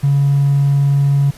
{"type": "tone with hard clipping", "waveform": "triangle", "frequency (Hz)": 140.5, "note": "C#3", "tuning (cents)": 24, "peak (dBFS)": -10, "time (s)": [0.03, 1.31], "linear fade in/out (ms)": 10, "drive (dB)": 3, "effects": ["pink hiss -41 dBFS RMS until 1.37 s", "resampled to 32000 Hz"]}